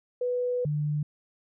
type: tone pair in turn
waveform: sine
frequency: 493.9 / 148.97 Hz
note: B4 / D3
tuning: 0 / +25 cents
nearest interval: octave + major sixth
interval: 2075 cents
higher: first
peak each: -25 dBFS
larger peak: neither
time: 0.21-0.65 / 0.65-1.03 s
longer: first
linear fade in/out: 5 ms
effects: none